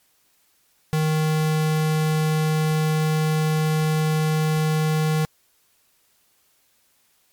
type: tone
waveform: square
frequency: 155.8 Hz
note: D#3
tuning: 3 cents sharp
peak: -19 dBFS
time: 0.93-5.25 s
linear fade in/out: 0 ms
effects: white hiss -63 dBFS RMS until 7.32 s + MP3 96 kbps